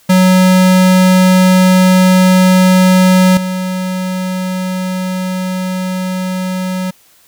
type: tone with level steps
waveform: square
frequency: 185 Hz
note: F#3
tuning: in tune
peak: -6 / -16 dBFS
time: 0.09-6.91 s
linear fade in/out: 10 ms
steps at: 3.37 s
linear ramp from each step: 2 ms
effects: white hiss -48 dBFS RMS until 7.27 s